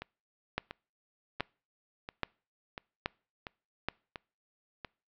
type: two click trains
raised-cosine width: 0.3 ms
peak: -14 / -23 dBFS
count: 5 / 8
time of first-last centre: 0.58-3.886 / 0.02-4.848 s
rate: 1.21 / 1.45 Hz
effects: noise-tail reverb RT60 0.4 s tail -26 dB re dry + low-pass 4000 Hz 12 dB/octave